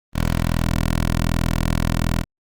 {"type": "tone with notch filter", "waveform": "10% pulse", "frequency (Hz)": 41.32, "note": "E1", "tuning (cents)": 5, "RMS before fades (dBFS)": -20, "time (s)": [0.13, 2.25], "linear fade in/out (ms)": 50, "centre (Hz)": 430, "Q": 1.3, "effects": ["Opus 24 kbps"]}